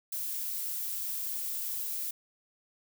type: noise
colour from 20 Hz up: violet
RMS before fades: -35 dBFS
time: 0.12-2.11 s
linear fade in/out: 5 ms
effects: none